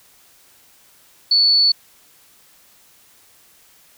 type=tone; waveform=sine; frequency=4449 Hz; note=C#8; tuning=5 cents sharp; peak=-11 dBFS; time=1.31-1.72 s; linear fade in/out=5 ms; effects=white hiss -52 dBFS RMS until 3.97 s